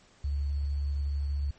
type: tone with sample-and-hold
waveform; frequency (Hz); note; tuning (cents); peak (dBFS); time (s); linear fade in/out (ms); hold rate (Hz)
sine; 71; C#2; +42; -27; 0.24-1.51; 5; 4410
effects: pink hiss -60 dBFS RMS until 1.58 s + MP3 32 kbps